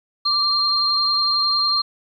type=tone pair together; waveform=sine; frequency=1173 / 4192 Hz; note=D6 / C8; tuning=-2 / +2 cents; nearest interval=octave + minor seventh; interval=2204 cents; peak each=-23 / -17 dBFS; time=0.25-1.82 s; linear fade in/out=10 ms; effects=9-bit